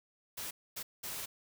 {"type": "noise bursts at uneven times", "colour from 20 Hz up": "white", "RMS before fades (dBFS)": -41, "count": 3, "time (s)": [[0.37, 0.51], [0.76, 0.83], [1.03, 1.26]], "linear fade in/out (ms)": 10, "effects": []}